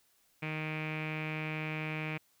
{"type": "tone with low-pass filter", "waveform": "sawtooth", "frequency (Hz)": 155.56, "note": "D#3", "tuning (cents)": 0, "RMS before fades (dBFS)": -37, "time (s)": [0.42, 2.18], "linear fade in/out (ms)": 10, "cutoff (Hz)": 2400, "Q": 7.9, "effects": ["white hiss -70 dBFS RMS until 2.4 s"]}